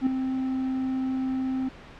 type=tone with ADSR envelope; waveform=triangle; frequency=261.6 Hz; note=C4; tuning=in tune; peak=-15 dBFS; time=0.01-1.69 s; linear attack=56 ms; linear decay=3 ms; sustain=-8 dB; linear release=8 ms; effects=pink hiss -46 dBFS RMS until 1.99 s + low-pass 3000 Hz 12 dB/octave